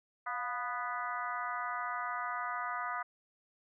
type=harmonic tone with a mistuned harmonic; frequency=246.9 Hz; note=B3; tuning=in tune; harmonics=3 / 4 / 5 / 6 / 7 / 8; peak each=-42 / -41 / -38 / -42 / -49 / -45 dBFS; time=0.26-3.03 s; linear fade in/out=10 ms; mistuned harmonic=3; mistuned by=-64 cents; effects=none